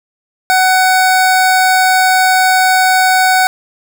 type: tone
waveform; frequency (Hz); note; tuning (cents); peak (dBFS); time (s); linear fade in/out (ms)
25% pulse; 748; F#5; +19; -4; 0.5-3.47; 0
effects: none